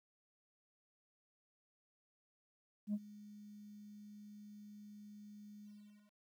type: tone with ADSR envelope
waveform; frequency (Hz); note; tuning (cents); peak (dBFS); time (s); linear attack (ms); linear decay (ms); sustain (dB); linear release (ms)
sine; 207.7; G#3; 0; -31; 2.87-6.14; 67; 46; -21; 490
effects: tanh soft clip ceiling -33 dBFS + 12-bit